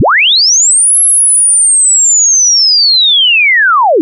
sine linear two-way sweep, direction up then down, 30.12 to 11175 to 284.9 Hz, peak -4 dBFS, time 0-4.01 s, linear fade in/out 0 ms, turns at 1 s, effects none

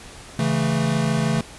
square chord, A major, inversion first, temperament equal, 138.59 / 164.81 / 220 Hz, C#3 / E3 / A3, 0 / 0 / 0 cents, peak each -24 dBFS, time 0.39-1.41 s, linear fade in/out 2 ms, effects pink hiss -41 dBFS RMS until 1.58 s + resampled to 24000 Hz

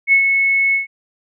sine tone with ADSR envelope, 2197 Hz, C#7, 16 cents flat, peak -7 dBFS, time 0.07-0.87 s, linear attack 55 ms, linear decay 89 ms, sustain -5 dB, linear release 130 ms, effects none

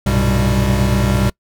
square tone cluster, 63 / 98.6 / 115.9 / 125.1 / 196.7 Hz, B1 / G2 / A#2 / B2 / G3, +35 / +11 / -10 / +23 / +6 cents, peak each -19 / -23 / -24 / -19 / -19 dBFS, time 0.06-1.3 s, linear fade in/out 5 ms, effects noise-tail reverb RT60 0.1 s tail -25 dB re dry

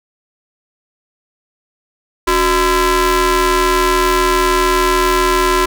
sawtooth ring-modulated tone, 327 Hz, E4, 14 cents flat, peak -4 dBFS, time 2.27-5.66 s, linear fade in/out 10 ms, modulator 694 Hz, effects none

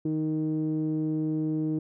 sawtooth tone with low-pass filter, 155.8 Hz, D#3, 3 cents sharp, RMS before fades -28 dBFS, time 0.05-1.79 s, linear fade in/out 5 ms, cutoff 350 Hz, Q 6.8, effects none

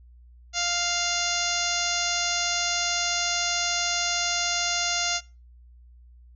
harmonic tone with a mistuned harmonic, 698.5 Hz, F5, in tune, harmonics 1 / 2 / 3 / 4 / 5 / 6 / 7 / 8 / 9 / 10, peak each -33 / -33 / -33 / -33 / -33 / -33 / -33 / -33 / -33 / -33 dBFS, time 0.53-5.21 s, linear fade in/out 50 ms, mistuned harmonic 10, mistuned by -65 cents, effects noise-tail reverb RT60 0.3 s tail -22 dB re dry + added 60 Hz sine -48 dBFS peak until 6.35 s

